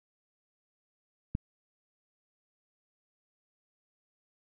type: click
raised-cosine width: 5 ms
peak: -18 dBFS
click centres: 1.351 s
effects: none